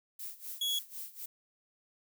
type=noise with tremolo; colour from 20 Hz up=violet; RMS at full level=-41 dBFS; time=0.19-1.26 s; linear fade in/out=5 ms; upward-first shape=sine; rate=4 Hz; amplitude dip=85%
type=tone; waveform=40% pulse; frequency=3348 Hz; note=G#7; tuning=13 cents sharp; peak=-29 dBFS; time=0.61-0.79 s; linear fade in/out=5 ms
effects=none